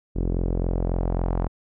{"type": "tone with low-pass filter sweep", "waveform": "sawtooth", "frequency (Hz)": 43.65, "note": "F1", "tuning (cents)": 0, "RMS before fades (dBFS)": -24, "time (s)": [0.15, 1.48], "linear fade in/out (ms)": 20, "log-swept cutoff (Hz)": [370, 930], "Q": 1.5, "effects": []}